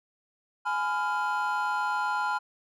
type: chord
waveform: triangle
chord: F diminished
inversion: first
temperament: just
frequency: 838.1 / 1005.8 / 1396.9 Hz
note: Ab5 / Cb6 / F6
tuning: +16 / +31 / 0 cents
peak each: -28 dBFS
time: 0.65-2.39 s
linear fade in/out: 20 ms
effects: tanh soft clip ceiling -17 dBFS